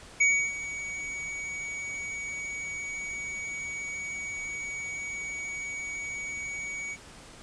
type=tone with ADSR envelope; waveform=square; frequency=2253 Hz; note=C#7; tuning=28 cents sharp; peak=-19 dBFS; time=0.2-6.97 s; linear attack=11 ms; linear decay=310 ms; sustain=-15 dB; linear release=46 ms; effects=pink hiss -49 dBFS RMS until 7.42 s + resampled to 22050 Hz